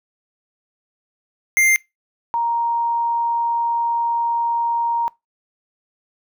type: tone pair in turn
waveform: square / sine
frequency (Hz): 2099 / 935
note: C7 / A#5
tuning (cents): +5 / +5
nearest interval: octave + major second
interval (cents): 1400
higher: first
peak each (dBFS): -13 / -17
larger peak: first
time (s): 1.57-1.76 / 2.34-5.08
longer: second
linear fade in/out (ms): 0
effects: noise-tail reverb RT60 0.2 s tail -23 dB re dry